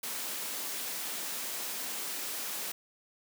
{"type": "high-pass noise", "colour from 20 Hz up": "white", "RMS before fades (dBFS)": -37, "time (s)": [0.03, 2.72], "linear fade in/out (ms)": 5, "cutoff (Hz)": 190, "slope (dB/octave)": 24, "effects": []}